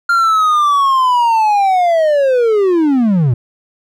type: linear sweep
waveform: triangle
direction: down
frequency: 1400 to 111.3 Hz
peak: -7 dBFS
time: 0.09-3.34 s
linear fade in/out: 5 ms
effects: none